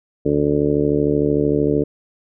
harmonic tone, 73.2 Hz, D2, 5 cents flat, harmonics 1 / 2 / 3 / 4 / 5 / 6 / 7 / 8, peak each -31 / -23 / -29 / -19 / -23 / -19 / -31 / -28 dBFS, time 0.25-1.84 s, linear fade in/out 10 ms, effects none

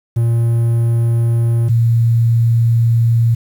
triangle / sine tone pair in turn, 116.54 / 115.97 Hz, A#2 / A#2, 0 / -9 cents, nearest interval unison, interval 9 cents, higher first, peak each -9 dBFS, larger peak neither, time 0.16-1.69 / 1.69-3.35 s, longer second, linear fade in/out 10 ms, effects 7-bit

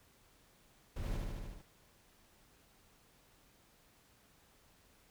brown noise with echo, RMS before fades -40 dBFS, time 0.96-1.17 s, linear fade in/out 5 ms, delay 75 ms, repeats 6, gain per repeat -2 dB, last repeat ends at 1.62 s, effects pink hiss -67 dBFS RMS until 5.1 s

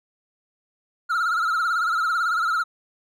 triangle tone with vibrato, 1356 Hz, E6, 49 cents sharp, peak -18 dBFS, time 1.09-2.64 s, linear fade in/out 20 ms, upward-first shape triangle, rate 18 Hz, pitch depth 120 cents each way, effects none

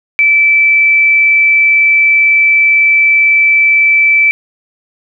sine tone, 2319 Hz, D7, 22 cents flat, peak -5 dBFS, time 0.19-4.31 s, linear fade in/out 0 ms, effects none

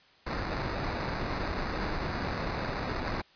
pink noise with sample-and-hold, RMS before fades -33 dBFS, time 0.26-3.22 s, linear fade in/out 10 ms, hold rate 3150 Hz, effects white hiss -60 dBFS RMS until 3.35 s + resampled to 11025 Hz

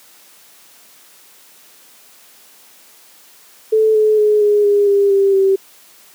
sine tone with pitch steps, 437.1 / 429.6 / 422.2 / 415 / 407.8 / 400.8 / 393.9 / 387.2 Hz, A4 / A4 / G#4 / G#4 / G#4 / G4 / G4 / G4, -11 / -41 / +29 / -1 / -32 / +38 / +8 / -21 cents, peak -9 dBFS, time 3.72-5.56 s, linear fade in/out 10 ms, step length 230 ms, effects white hiss -46 dBFS RMS until 6.14 s + high-pass 200 Hz 12 dB/octave

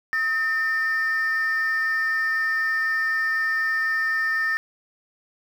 sine tone pair together, 1277 / 1806 Hz, D#6 / A6, +45 / +45 cents, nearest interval tritone, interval 600 cents, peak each -28 / -19 dBFS, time 0.13-4.57 s, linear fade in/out 0 ms, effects tanh soft clip ceiling -18 dBFS + 8-bit

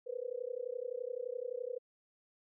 sine tone with amplitude modulation, 493.9 Hz, B4, in tune, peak -33 dBFS, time 0.06-1.79 s, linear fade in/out 20 ms, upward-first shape sine, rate 31.7 Hz, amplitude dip 100%, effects none

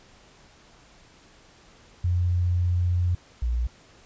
sine tone pair in turn, 88.5 / 59.63 Hz, F2 / A#1, +23 / +40 cents, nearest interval perfect fifth, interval 683 cents, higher first, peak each -20 / -22 dBFS, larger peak first, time 2.04-3.15 / 3.42-3.67 s, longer first, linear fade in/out 5 ms, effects pink hiss -54 dBFS RMS until 4.05 s + resampled to 16000 Hz

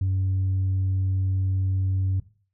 sine tone, 94.9 Hz, F#2, 44 cents sharp, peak -19 dBFS, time 0.01-2.2 s, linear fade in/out 5 ms, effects noise-tail reverb RT60 0.4 s tail -17 dB re dry + tanh soft clip ceiling -19 dBFS

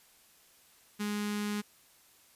sawtooth tone with notch filter, 207.7 Hz, G#3, in tune, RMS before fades -34 dBFS, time 0.99-1.62 s, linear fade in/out 20 ms, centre 610 Hz, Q 0.86, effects white hiss -62 dBFS RMS until 2.35 s + resampled to 32000 Hz

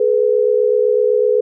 sine tone pair together, 426 / 493.9 Hz, G#4 / B4, +44 / 0 cents, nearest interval minor third, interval 256 cents, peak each -14 dBFS, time 0-1.41 s, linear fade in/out 5 ms, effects none

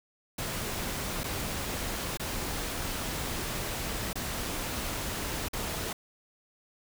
pink noise with dropouts, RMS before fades -34 dBFS, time 0.38-5.93 s, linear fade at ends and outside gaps 5 ms, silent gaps 1.235-1.24 / 2.173-2.196 / 4.131-4.155 / 5.485-5.532 s, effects none

